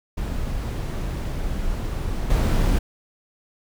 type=noise with level steps; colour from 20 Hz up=brown; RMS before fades=-26 / -18 dBFS; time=0.17-2.79 s; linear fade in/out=10 ms; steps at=2.3 s; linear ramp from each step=5 ms; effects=none